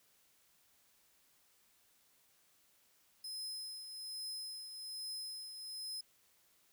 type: tone with tremolo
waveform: sawtooth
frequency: 5100 Hz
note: D#8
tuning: 42 cents sharp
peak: -38 dBFS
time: 3.24-6.01 s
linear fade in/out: 5 ms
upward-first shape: triangle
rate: 1.2 Hz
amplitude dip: 55%
effects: white hiss -71 dBFS RMS until 6.72 s